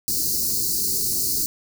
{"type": "band-stop noise", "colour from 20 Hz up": "white", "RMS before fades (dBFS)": -23, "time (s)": [0.08, 1.46], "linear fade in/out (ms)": 0, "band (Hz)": [430, 4200], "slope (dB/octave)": 96, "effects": []}